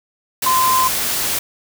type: tone in noise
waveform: sine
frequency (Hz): 1032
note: C6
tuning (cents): -24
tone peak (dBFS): -13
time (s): 0.46-0.88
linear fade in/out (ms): 5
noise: white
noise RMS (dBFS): -20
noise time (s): 0.42-1.39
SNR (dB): +4
effects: none